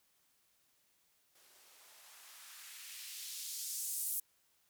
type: noise with band-pass filter sweep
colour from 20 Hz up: violet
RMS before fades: -45 dBFS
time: 1.35-4.2 s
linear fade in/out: 5 ms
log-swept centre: 310 to 11000 Hz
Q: 1.1
effects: white hiss -74 dBFS RMS until 4.69 s